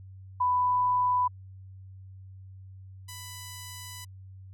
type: tone pair in turn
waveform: sine / 5% pulse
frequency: 994 / 994 Hz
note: B5 / B5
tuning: +11 / +11 cents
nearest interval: unison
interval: 0 cents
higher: neither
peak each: -22 / -29 dBFS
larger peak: first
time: 0.4-1.28 / 3.08-4.05 s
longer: second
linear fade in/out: 10 ms
effects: added 95 Hz sine -44 dBFS peak until 4.53 s